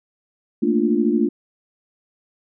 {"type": "chord", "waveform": "sine", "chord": "Bb major seventh", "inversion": "third", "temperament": "equal", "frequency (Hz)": [220, 233.1, 293.7, 349.2], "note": ["A3", "Bb3", "D4", "F4"], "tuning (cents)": [0, 0, 0, 0], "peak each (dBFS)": -21, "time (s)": [0.62, 1.29], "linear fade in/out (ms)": 10, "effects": []}